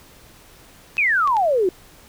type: clicks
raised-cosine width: 0.2 ms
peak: -16 dBFS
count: 3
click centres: 0.969 / 1.275 / 1.368 s
type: exponential sweep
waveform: sine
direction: down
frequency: 2600 to 347.6 Hz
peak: -15 dBFS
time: 0.98-1.69 s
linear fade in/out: 2 ms
effects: pink hiss -48 dBFS RMS until 2.08 s